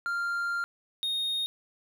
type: tone pair in turn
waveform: triangle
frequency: 1393 / 3710 Hz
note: F6 / A#7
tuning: -5 / -9 cents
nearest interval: octave + perfect fourth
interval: 1696 cents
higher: second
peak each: -26 dBFS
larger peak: neither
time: 0.06-0.64 / 1.03-1.46 s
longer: first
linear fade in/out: 0 ms
effects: none